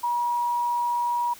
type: tone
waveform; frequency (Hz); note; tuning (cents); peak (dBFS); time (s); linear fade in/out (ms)
sine; 959; A#5; +49; -22; 0.03-1.34; 10
effects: white hiss -47 dBFS RMS until 1.39 s